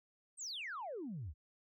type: exponential sweep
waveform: sine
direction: down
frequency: 8870 to 65.3 Hz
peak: -40 dBFS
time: 0.37-1.34 s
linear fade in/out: 50 ms
effects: tanh soft clip ceiling -37 dBFS